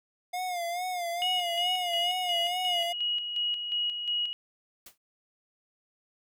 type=tone with vibrato; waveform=square; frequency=709 Hz; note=F5; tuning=26 cents sharp; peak=-31 dBFS; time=0.33-2.93 s; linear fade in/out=10 ms; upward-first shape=sine; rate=2.3 Hz; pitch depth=72 cents each way
type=tone with tremolo; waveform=sine; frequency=2900 Hz; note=F#7; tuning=35 cents flat; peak=-26 dBFS; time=1.22-4.33 s; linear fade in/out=0 ms; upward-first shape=square; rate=2.8 Hz; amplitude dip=50%
type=noise with exponential decay; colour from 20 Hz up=white; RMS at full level=-43 dBFS; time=4.86-4.98 s; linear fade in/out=5 ms; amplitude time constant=25 ms
effects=none